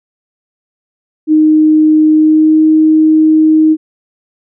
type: tone with pitch glide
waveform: sine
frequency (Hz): 309.7 to 313.1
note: D#4 to D#4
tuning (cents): -8 to +11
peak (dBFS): -4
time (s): 1.27-3.77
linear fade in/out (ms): 50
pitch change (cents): +19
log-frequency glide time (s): 2.12-2.63
effects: none